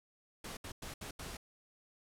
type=noise bursts at uneven times; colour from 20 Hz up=pink; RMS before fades=-45 dBFS; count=5; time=0.44-0.57 / 0.64-0.72 / 0.82-0.94 / 1.01-1.11 / 1.19-1.37 s; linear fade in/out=5 ms; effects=low-pass 12000 Hz 12 dB/octave